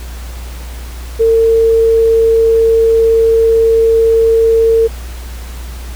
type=tone; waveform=sine; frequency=453 Hz; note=A#4; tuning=50 cents flat; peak=-6 dBFS; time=1.19-4.88 s; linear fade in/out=20 ms; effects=added 60 Hz sine -23 dBFS peak until 5.95 s + pink hiss -34 dBFS RMS until 5.95 s